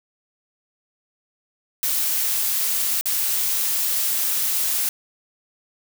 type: noise with dropouts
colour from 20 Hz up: blue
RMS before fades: -22 dBFS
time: 1.83-4.89 s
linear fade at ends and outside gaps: 1 ms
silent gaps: 3.011-3.056 s
effects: none